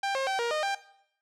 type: tone with pitch steps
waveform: sawtooth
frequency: 791 / 536 / 773 / 471.4 / 614 / 792 Hz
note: G5 / C5 / G5 / A#4 / D#5 / G5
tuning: +15 / +42 / -24 / +19 / -23 / +18 cents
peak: -23 dBFS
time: 0.03-0.75 s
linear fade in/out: 5 ms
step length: 120 ms
effects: noise-tail reverb RT60 0.7 s tail -17 dB re dry + low-pass 6000 Hz 12 dB/octave